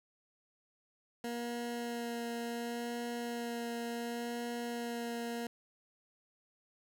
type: tone with vibrato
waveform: 20% pulse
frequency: 236.4 Hz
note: A#3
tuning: 24 cents sharp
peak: -32 dBFS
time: 1.24-5.47 s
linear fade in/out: 2 ms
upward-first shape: sine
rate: 0.69 Hz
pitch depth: 12 cents each way
effects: none